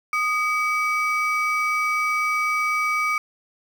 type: ring-modulated tone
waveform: triangle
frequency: 1760 Hz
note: A6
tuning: in tune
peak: -15 dBFS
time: 0.13-3.18 s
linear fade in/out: 2 ms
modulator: 522 Hz
effects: 7-bit